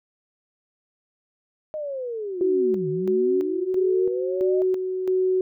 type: linear two-way sweep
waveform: sine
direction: down then up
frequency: 625 to 146.83 to 625 Hz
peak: -27 dBFS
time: 1.74-4.62 s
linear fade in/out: 0 ms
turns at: 2.89 s
type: tone with tremolo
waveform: sine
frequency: 372.3 Hz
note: F#4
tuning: 11 cents sharp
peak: -18 dBFS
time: 2.41-5.41 s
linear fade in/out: 2 ms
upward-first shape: square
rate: 1.5 Hz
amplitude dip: 50%
effects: none